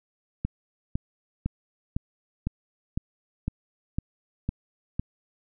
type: click train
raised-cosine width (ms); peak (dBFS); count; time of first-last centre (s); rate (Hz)
5; -14; 10; 0.45-4.995; 1.98
effects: none